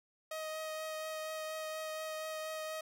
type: tone with vibrato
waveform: sawtooth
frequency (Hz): 628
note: D#5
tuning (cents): +16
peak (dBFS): -35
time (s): 0.31-2.81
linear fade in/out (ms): 5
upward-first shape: triangle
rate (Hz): 4.2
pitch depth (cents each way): 12
effects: none